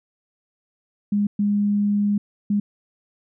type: tone bursts at uneven times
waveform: sine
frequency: 204.9 Hz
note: G#3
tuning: 23 cents flat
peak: -17 dBFS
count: 3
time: 1.12-1.27 / 1.39-2.18 / 2.5-2.6 s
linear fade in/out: 5 ms
effects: none